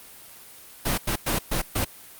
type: noise bursts at uneven times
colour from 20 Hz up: pink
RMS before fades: -24 dBFS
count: 5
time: 0.85-0.98 / 1.07-1.16 / 1.26-1.39 / 1.51-1.62 / 1.75-1.85 s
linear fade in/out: 10 ms
effects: white hiss -46 dBFS RMS until 2.19 s + Opus 32 kbps